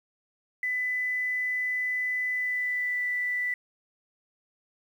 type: tone with pitch glide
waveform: sine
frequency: 2000 to 1979.3 Hz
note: B6 to B6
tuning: +21 to +3 cents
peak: -26 dBFS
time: 0.63-3.54 s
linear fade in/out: 2 ms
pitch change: -18 cents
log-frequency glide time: 2.33-3.02 s
effects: 9-bit